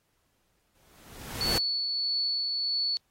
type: noise with exponential growth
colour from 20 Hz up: pink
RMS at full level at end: -28 dBFS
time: 0.75-1.58 s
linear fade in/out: 2 ms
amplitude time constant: 180 ms
type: tone with tremolo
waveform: sine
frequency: 4435 Hz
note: C#8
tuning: in tune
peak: -25 dBFS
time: 1.41-2.97 s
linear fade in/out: 0 ms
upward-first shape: triangle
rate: 1.6 Hz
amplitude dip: 30%
effects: pink hiss -73 dBFS RMS until 3.1 s + AAC 48 kbps